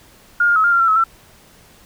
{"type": "tone with pitch steps", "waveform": "sine", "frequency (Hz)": [1419, 1410, 1286, 1404, 1382, 1353, 1287, 1344], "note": ["F6", "F6", "E6", "F6", "F6", "E6", "E6", "E6"], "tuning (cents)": [27, 16, -43, 9, -19, 45, -42, 33], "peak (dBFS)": -11, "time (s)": [0.4, 1.04], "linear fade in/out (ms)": 5, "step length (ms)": 80, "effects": ["pink hiss -48 dBFS RMS until 1.85 s"]}